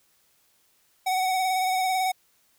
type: tone with vibrato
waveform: square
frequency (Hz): 748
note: F#5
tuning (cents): +19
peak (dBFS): -23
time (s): 1.06-2.12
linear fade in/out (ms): 10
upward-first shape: sine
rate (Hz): 18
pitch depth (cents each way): 30
effects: white hiss -65 dBFS RMS until 2.58 s